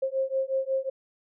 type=beating tone pair; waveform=sine; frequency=530 / 535.5 Hz; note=C5 / C5; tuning=+22 / +40 cents; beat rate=5.5 Hz; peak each=-28 / -28 dBFS; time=0.02-0.9 s; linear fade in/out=10 ms; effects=none